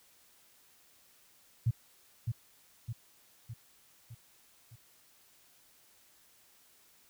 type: tone with echo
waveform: sine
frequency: 115.5 Hz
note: A#2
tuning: 16 cents flat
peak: -24 dBFS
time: 1.66-1.71 s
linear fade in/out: 10 ms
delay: 610 ms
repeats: 5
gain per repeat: -5 dB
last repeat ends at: 4.76 s
effects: white hiss -64 dBFS RMS until 7.09 s